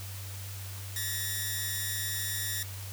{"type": "tone pair together", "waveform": "5% pulse", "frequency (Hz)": [1754.9, 1902], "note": ["A6", "A#6"], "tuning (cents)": [-5, 34], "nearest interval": "minor second", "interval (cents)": 139, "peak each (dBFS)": -24, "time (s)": [0.96, 2.63], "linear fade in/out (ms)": 2, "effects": ["added 97 Hz sine -39 dBFS peak until 2.92 s", "white hiss -45 dBFS RMS until 2.92 s"]}